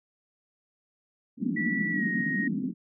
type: band-pass noise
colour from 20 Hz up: white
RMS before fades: -30 dBFS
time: 1.37-2.74 s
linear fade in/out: 50 ms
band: 170 to 280 Hz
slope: 48 dB/octave
type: tone with pitch glide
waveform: sine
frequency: 1954 to 1872.2 Hz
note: B6 to A#6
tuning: -19 to +7 cents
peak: -28 dBFS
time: 1.56-2.48 s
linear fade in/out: 10 ms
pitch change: -74 cents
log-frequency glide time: 1.92-2.05 s
effects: none